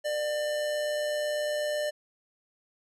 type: tone with amplitude modulation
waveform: square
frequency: 597 Hz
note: D5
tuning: 28 cents sharp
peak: -27 dBFS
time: 0.04-1.91 s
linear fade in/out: 20 ms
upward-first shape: sine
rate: 128 Hz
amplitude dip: 30%
effects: low-pass 11000 Hz 12 dB/octave